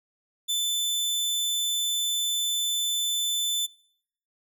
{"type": "tone", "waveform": "sawtooth", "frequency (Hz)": 3520, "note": "A7", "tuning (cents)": 0, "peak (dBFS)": -21, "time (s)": [0.48, 3.67], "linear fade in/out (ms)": 20, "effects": ["noise-tail reverb RT60 0.7 s tail -25 dB re dry"]}